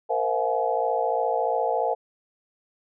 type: tone cluster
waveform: sine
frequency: 462.7 / 517 / 665 / 728 / 848 Hz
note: A#4 / C5 / E5 / F#5 / G#5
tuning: -13 / -21 / +15 / -28 / +36 cents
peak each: -28 dBFS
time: 0.09-1.95 s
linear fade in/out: 20 ms
effects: none